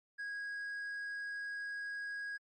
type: tone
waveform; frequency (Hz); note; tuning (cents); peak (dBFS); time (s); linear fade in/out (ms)
triangle; 1648; G#6; -14; -37; 0.18-2.38; 20
effects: MP3 32 kbps